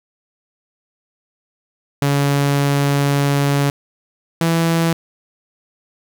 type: tone pair in turn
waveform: sawtooth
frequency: 141.5 / 165.72 Hz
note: C#3 / E3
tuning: +36 / +9 cents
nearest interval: minor third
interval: 273 cents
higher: second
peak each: -10 dBFS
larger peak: neither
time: 2.02-3.7 / 4.41-4.93 s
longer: first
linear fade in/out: 2 ms
effects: 8-bit